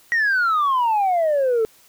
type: exponential sweep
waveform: sine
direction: down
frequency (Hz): 1916 to 433.7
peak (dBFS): -14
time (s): 0.12-1.65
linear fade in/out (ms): 0
effects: tanh soft clip ceiling -14 dBFS + white hiss -53 dBFS RMS until 1.88 s